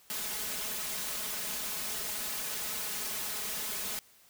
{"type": "noise with comb filter", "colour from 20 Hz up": "white", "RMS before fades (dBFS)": -36, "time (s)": [0.1, 3.99], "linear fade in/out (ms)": 0, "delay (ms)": 4.7, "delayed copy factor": 0.75, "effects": ["white hiss -61 dBFS RMS until 4.29 s"]}